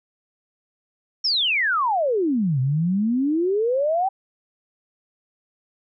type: exponential two-way sweep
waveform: sine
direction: down then up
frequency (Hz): 5588 to 125.5 to 792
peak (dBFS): -18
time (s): 1.24-4.09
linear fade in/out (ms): 10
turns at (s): 2.6
effects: none